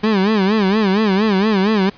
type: tone with vibrato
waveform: 30% pulse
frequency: 204 Hz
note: G#3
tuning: 31 cents flat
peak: -10 dBFS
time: 0.03-1.9 s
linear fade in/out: 10 ms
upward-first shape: sine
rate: 4.3 Hz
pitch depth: 150 cents each way
effects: pink hiss -44 dBFS RMS until 1.97 s + resampled to 11025 Hz